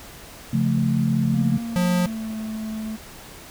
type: chord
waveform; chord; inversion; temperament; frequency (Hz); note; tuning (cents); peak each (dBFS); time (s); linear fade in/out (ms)
sine; Db augmented; none; equal; 138.59 / 174.61 / 220; Db3 / F3 / A3; 0 / 0 / 0; -22 / -24 / -21; 0.53-1.58; 5
type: tone with pitch glide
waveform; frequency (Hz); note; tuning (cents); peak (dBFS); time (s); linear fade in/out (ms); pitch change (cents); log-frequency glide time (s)
triangle; 234.2 to 218.5; A#3 to A3; +8 to -12; -25; 1.33-2.97; 20; -120; 1.53-2.34
type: tone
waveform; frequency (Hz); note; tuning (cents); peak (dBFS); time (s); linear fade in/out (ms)
square; 178.3; F3; +36; -19; 1.76-2.06; 0
effects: pink hiss -42 dBFS RMS until 3.5 s